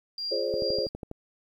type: tone with tremolo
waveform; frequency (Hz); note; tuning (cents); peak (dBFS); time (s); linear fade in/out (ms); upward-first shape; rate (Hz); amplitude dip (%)
sine; 4772; D8; +27; -29; 0.18-0.89; 2; sine; 2.3; 75
type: chord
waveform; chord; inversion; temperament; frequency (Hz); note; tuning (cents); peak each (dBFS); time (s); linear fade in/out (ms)
sine; D half-diminished seventh; first; just; 352.4 / 422.9 / 528.6 / 587.3; F4 / Ab4 / C5 / D5; +16 / +31 / +18 / 0; -35 / -31 / -29 / -35; 0.31-0.87; 10
type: click train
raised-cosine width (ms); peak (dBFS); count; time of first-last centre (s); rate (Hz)
2; -23; 8; 0.54-1.114; 12.2
effects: 10-bit